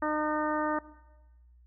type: harmonic tone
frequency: 304.4 Hz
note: D#4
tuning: 38 cents flat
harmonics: 1 / 2 / 3 / 4 / 5 / 6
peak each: -32 / -33 / -33 / -34 / -39 / -40 dBFS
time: 0.02-0.79 s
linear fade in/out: 5 ms
effects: noise-tail reverb RT60 1.0 s tail -17 dB re dry + added 60 Hz sine -55 dBFS peak until 1.66 s